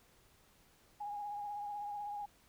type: tone with vibrato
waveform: sine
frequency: 823 Hz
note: G#5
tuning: 16 cents flat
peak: -39 dBFS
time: 1-2.26 s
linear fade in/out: 10 ms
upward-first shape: triangle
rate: 16 Hz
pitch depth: 34 cents each way
effects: pink hiss -67 dBFS RMS until 2.48 s